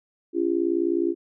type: tone with amplitude modulation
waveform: sine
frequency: 340.2 Hz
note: F4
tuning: 45 cents flat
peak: -16 dBFS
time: 0.33-1.15 s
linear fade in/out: 50 ms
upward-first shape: sine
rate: 59.7 Hz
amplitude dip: 100%
effects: none